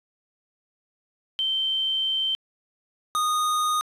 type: tone pair in turn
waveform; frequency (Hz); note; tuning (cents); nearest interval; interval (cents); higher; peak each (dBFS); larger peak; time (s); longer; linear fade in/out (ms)
sine / square; 3113 / 1235.4; G7 / D#6; -13 / -13; octave + major third; 1600; first; -22 / -22; neither; 1.39-2.35 / 3.15-3.81; first; 0
effects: resampled to 32000 Hz + 9-bit